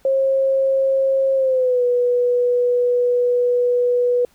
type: tone with pitch glide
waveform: sine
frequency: 537 to 489.6 Hz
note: C5 to B4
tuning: +45 to -15 cents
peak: -14 dBFS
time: 0.05-4.25 s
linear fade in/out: 2 ms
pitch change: -160 cents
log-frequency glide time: 1.35-1.84 s
effects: pink hiss -57 dBFS RMS until 4.34 s